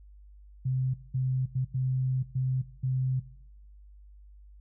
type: tone bursts at uneven times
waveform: sine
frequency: 129.9 Hz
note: C3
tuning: 12 cents flat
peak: -25 dBFS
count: 6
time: 0.65-0.94 / 1.14-1.46 / 1.55-1.65 / 1.74-2.23 / 2.35-2.62 / 2.83-3.2 s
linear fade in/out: 10 ms
effects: noise-tail reverb RT60 0.8 s tail -19 dB re dry + added 50 Hz sine -49 dBFS peak until 4.6 s

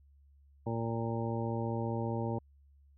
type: harmonic tone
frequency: 115 Hz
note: A#2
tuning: 23 cents flat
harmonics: 1 / 2 / 3 / 4 / 5 / 7 / 8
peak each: -35 / -38 / -40 / -41 / -42 / -43 / -44 dBFS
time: 0.66-2.39 s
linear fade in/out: 10 ms
effects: added 70 Hz sine -59 dBFS peak until 2.97 s

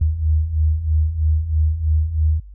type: beating tone pair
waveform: sine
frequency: 76 / 79.1 Hz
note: D#2 / D#2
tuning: -40 / +29 cents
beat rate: 3.1 Hz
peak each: -21 / -16 dBFS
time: 0.01-2.4 s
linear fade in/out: 5 ms
effects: added 50 Hz sine -36 dBFS peak until 2.54 s

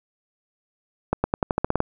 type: accelerating click train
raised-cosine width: 1 ms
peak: -6 dBFS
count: 10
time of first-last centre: 1.13-1.804 s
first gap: 110 ms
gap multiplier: 0.9
effects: none

